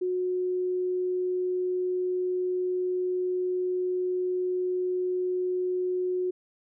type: tone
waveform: sine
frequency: 364.7 Hz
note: F#4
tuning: 25 cents flat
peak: -25 dBFS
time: 0.01-6.31 s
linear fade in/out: 10 ms
effects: none